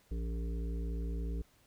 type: harmonic tone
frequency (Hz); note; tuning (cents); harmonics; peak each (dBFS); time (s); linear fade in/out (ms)
56.9; A#1; -41; 1 / 3 / 5 / 7 / 8; -34 / -44 / -48 / -51 / -52; 0.11-1.42; 5
effects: pink hiss -67 dBFS RMS until 1.66 s